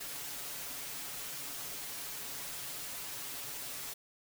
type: noise with comb filter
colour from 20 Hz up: white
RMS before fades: -42 dBFS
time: 0-3.94 s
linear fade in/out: 10 ms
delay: 7.1 ms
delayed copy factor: +0.8
effects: none